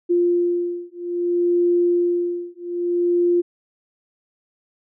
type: beating tone pair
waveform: sine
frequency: 349.2 / 349.81 Hz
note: F4 / F4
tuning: 0 / +3 cents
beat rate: 0.61 Hz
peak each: -20 dBFS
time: 0.09-3.42 s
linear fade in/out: 20 ms
effects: none